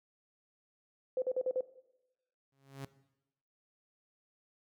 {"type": "tone bursts", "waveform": "sine", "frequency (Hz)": 512, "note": "C5", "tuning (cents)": -38, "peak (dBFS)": -29, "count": 5, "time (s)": [1.17, 1.608], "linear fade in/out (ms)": 2, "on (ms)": 50, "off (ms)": 47}
{"type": "tone with exponential growth", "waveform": "sawtooth", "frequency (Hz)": 136.7, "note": "C#3", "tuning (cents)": -24, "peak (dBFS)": -35, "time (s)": [2.52, 2.85], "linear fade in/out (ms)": 5, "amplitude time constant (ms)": 70}
{"effects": ["noise-tail reverb RT60 0.9 s tail -17 dB re dry"]}